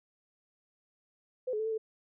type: tone with pitch steps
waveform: sine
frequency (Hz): 508 / 426.5 / 438.1 / 445.4 / 438.6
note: B4 / G#4 / A4 / A4 / A4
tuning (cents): +49 / +46 / -7 / +21 / -6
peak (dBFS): -30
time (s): 1.47-1.78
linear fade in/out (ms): 10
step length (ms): 62
effects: none